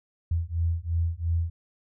sine beating tone pair, 82.41 / 85.31 Hz, E2 / F2, 0 / -40 cents, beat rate 2.9 Hz, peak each -27 dBFS, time 0.31-1.5 s, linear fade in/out 5 ms, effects none

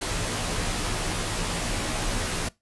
pink noise with comb filter, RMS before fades -28 dBFS, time 0.01-2.49 s, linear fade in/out 10 ms, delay 15 ms, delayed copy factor -0.8, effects noise-tail reverb RT60 0.2 s tail -21 dB re dry + resampled to 24000 Hz

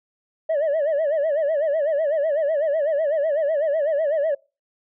sine tone with vibrato, 604 Hz, D5, 48 cents sharp, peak -16 dBFS, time 0.49-4.35 s, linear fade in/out 10 ms, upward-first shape sine, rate 8 Hz, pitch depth 140 cents each way, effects noise-tail reverb RT60 0.3 s tail -25 dB re dry + tanh soft clip ceiling -17 dBFS

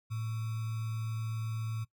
sine tone with sample-and-hold, 111.5 Hz, A2, 23 cents sharp, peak -33 dBFS, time 0.1-1.85 s, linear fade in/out 20 ms, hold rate 1225 Hz, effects noise-tail reverb RT60 0.1 s tail -20 dB re dry

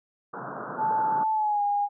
white band-pass noise, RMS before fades -36 dBFS, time 0.33-1.24 s, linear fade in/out 10 ms, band 120 to 1500 Hz, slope 96 dB/octave
sine tone with pitch glide, 875 to 816.4 Hz, A5 to G#5, -10 to -30 cents, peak -22 dBFS, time 0.77-1.89 s, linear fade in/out 50 ms, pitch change -120 cents, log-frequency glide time 1.32-1.62 s
effects none

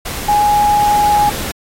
sine tone in noise, 831 Hz, G#5, 1 cent sharp, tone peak -9 dBFS, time 0.28-1.3 s, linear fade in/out 10 ms, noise pink, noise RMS -23 dBFS, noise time 0.05-1.52 s, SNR +11 dB, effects AAC 48 kbps

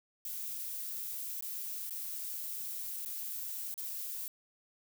violet noise with dropouts, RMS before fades -40 dBFS, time 0.25-4.28 s, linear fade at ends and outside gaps 1 ms, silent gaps 1.408-1.424 / 1.896-1.907 / 3.05-3.058 / 3.741-3.778 s, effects none

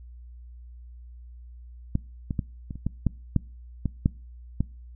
clicks, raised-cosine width 5 ms, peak -11 / -16 / -13 / -22 / -27 / -13 / -9 / -8 / -13 / -7 / -11 dBFS, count 11, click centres 1.954 / 2.308 / 2.392 / 2.708 / 2.756 / 2.866 / 3.067 / 3.363 / 3.857 / 4.059 / 4.606 s, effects noise-tail reverb RT60 0.4 s tail -25 dB re dry + added 60 Hz sine -42 dBFS peak until 4.95 s

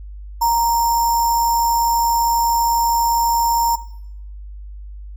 sine tone with sample-and-hold, 932.3 Hz, A#5, in tune, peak -13 dBFS, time 0.41-3.76 s, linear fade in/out 10 ms, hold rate 6300 Hz, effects noise-tail reverb RT60 0.7 s tail -17 dB re dry + added 50 Hz sine -31 dBFS peak until 5.16 s

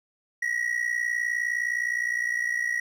triangle ring-modulated tone, 1915 Hz, A#6, 46 cents sharp, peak -20 dBFS, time 0.42-2.8 s, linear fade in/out 5 ms, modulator 29.8 Hz, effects none

